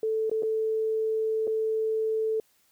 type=tone with dropouts; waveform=sine; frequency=440 Hz; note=A4; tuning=in tune; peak=-24 dBFS; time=0.03-2.4 s; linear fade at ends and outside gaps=2 ms; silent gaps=0.297-0.314 / 0.424-0.432 / 1.471-1.476 s; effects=white hiss -66 dBFS RMS until 2.71 s